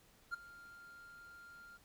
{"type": "tone with ADSR envelope", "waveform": "triangle", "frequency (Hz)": 1396.9, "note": "F6", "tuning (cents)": 0, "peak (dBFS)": -33, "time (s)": [0.31, 1.78], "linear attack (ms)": 28, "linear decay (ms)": 12, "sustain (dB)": -19, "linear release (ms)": 22, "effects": ["pink hiss -67 dBFS RMS until 1.84 s"]}